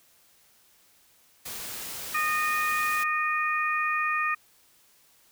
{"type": "noise", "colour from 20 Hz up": "white", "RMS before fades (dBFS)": -37, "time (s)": [1.45, 3.04], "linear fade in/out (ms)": 10}
{"type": "harmonic tone", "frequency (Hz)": 615, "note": "D#5", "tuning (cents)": -20, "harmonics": [2, 3, 4], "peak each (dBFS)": [-27, -29, -30], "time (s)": [2.14, 4.35], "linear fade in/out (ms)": 10}
{"effects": ["white hiss -61 dBFS RMS until 5.31 s"]}